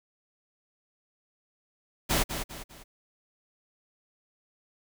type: noise with echo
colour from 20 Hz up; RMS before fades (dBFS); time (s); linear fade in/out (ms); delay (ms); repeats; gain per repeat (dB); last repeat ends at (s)
pink; -25; 2.09-2.24; 20; 200; 3; -8; 2.84
effects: none